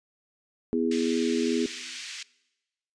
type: chord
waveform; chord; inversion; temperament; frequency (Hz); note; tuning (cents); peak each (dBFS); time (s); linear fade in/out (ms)
sine; E major; second; just; 247.2 / 329.6 / 412; B3 / E4 / G#4; +2 / 0 / -14; -26 / -29 / -28; 0.73-1.66; 0
type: band-pass noise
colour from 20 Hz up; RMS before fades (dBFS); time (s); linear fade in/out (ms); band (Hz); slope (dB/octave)
pink; -39; 0.91-2.23; 5; 2000 to 7000; 24
effects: noise-tail reverb RT60 1.0 s tail -22 dB re dry + resampled to 22050 Hz